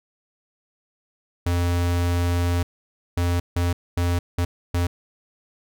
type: tone bursts at uneven times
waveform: square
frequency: 87.31 Hz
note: F2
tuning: in tune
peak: -20 dBFS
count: 6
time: 1.46-2.63 / 3.17-3.4 / 3.56-3.73 / 3.97-4.19 / 4.38-4.45 / 4.74-4.87 s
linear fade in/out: 5 ms
effects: none